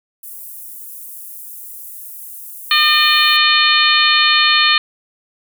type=high-pass noise; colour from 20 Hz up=pink; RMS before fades=-33 dBFS; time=0.23-3.37 s; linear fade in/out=5 ms; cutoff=11000 Hz; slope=24 dB/octave
type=harmonic tone; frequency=606 Hz; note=D#5; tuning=46 cents flat; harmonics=2 / 3 / 4 / 5 / 6 / 7; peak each=-17 / -17 / -17 / -17 / -17 / -17 dBFS; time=2.71-4.78 s; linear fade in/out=2 ms
effects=none